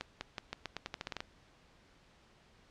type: accelerating click train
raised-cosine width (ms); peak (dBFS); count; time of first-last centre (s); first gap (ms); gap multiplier
0.2; -20; 13; 0.01-1.205; 200; 0.86
effects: pink hiss -64 dBFS RMS until 2.7 s + low-pass 5000 Hz 12 dB/octave